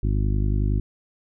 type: harmonic tone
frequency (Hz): 50.8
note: G#1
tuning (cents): -38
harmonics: 1 / 2 / 3 / 4 / 5 / 6 / 7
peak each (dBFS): -21 / -24 / -32 / -33 / -34 / -37 / -38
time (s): 0.03-0.8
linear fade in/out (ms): 5
effects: none